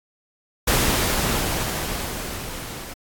pink noise with level ramp, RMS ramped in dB -18 to -36 dBFS, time 0.67-2.94 s, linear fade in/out 10 ms, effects AAC 64 kbps

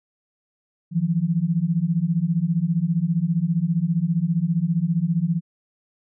sine beating tone pair, 160 / 175 Hz, D#3 / F3, +49 / +4 cents, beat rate 15 Hz, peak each -22 / -21 dBFS, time 0.91-5.41 s, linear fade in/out 50 ms, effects none

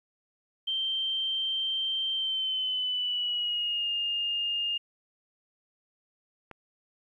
sine tone with pitch glide, 3136 to 2826 Hz, G7 to F7, 0 to +20 cents, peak -27 dBFS, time 0.67-4.78 s, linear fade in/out 10 ms, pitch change -180 cents, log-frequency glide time 2.14-3.9 s
click, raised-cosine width 0.5 ms, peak -28 dBFS, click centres 6.513 s
effects 11-bit

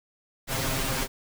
pink noise with comb filter, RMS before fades -28 dBFS, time 0.47-1.08 s, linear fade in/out 50 ms, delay 7.5 ms, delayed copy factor +1, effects none

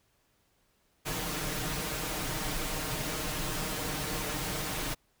pink noise with comb filter, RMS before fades -34 dBFS, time 1.05-4.95 s, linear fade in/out 20 ms, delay 6.5 ms, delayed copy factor +0.65, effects pink hiss -71 dBFS RMS until 5.2 s

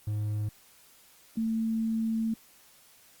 triangle / sine tone pair in turn, 105.6 / 223.8 Hz, G#2 / A3, +29 / +30 cents, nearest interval octave + minor second, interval 1301 cents, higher second, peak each -26 dBFS, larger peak neither, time 0.07-0.49 / 1.37-2.34 s, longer second, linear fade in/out 5 ms, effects white hiss -58 dBFS RMS until 3.2 s + Opus 32 kbps

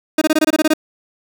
30% pulse tone bursts, 311.1 Hz, D#4, in tune, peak -8 dBFS, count 10, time 0.18-0.737 s, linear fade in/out 5 ms, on 35 ms, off 23 ms, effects 8-bit

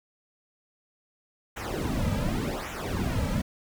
brown noise with flanger, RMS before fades -29 dBFS, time 1.56-3.42 s, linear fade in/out 10 ms, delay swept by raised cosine 0.21 to 2.81 ms, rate 0.88 Hz, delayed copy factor -0.85, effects none

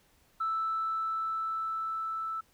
sine tone with level ramp, 1318.5 Hz, E6, in tune, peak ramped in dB -27 to -32 dBFS, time 0.4-2.41 s, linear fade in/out 10 ms, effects tanh soft clip ceiling -24 dBFS + pink hiss -66 dBFS RMS until 2.53 s

